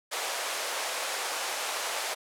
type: high-pass noise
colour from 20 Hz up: pink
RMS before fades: -32 dBFS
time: 0.11-2.15 s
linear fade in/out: 20 ms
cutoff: 520 Hz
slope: 24 dB/octave
effects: low-pass 11000 Hz 12 dB/octave